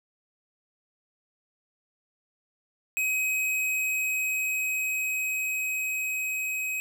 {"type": "tone with level ramp", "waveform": "square", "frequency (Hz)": 2533, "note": "D#7", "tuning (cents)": 30, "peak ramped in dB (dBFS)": [-25, -29], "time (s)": [2.97, 6.8], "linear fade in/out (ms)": 0, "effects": []}